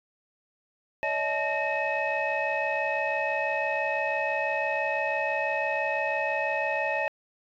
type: tone cluster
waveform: sine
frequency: 571 / 637 / 866 / 1840 / 2563 Hz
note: D5 / D#5 / A5 / A#6 / E7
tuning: -49 / +41 / -28 / -23 / -49 cents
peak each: -31 dBFS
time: 1.03-7.08 s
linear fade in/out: 0 ms
effects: tanh soft clip ceiling -17 dBFS